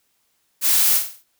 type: noise with echo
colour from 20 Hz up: blue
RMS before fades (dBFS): -17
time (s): 0.61-1.01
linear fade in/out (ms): 50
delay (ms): 47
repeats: 5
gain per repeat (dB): -7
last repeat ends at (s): 1.245
effects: white hiss -67 dBFS RMS until 1.39 s